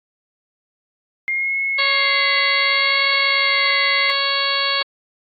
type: tone with vibrato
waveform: sine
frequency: 2115 Hz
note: C7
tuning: 18 cents sharp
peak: -18 dBFS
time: 1.28-4.1 s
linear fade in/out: 0 ms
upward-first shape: sine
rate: 0.68 Hz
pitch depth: 53 cents each way
type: harmonic tone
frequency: 554.4 Hz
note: C#5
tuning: in tune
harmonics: 1 / 2 / 3 / 4 / 5 / 6 / 7 / 8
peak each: -29 / -24 / -26 / -25 / -27 / -25 / -26 / -23 dBFS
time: 1.78-4.83 s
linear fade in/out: 10 ms
effects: AAC 64 kbps